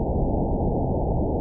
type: low-pass noise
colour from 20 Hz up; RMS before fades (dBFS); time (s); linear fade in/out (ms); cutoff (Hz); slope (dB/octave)
pink; -23; 0-1.4; 0; 860; 96
effects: none